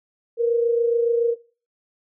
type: tone pair together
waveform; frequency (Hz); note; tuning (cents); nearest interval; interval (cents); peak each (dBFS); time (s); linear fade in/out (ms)
sine; 466.2 / 493.3; A#4 / B4; 0 / -2; minor second; 98; -17 / -26; 0.37-1.36; 50
effects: noise-tail reverb RT60 0.4 s tail -22 dB re dry